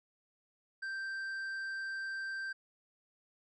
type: tone with tanh clipping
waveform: sine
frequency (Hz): 1568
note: G6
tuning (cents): 0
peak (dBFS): -38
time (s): 0.82-2.53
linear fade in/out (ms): 10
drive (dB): 6
effects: none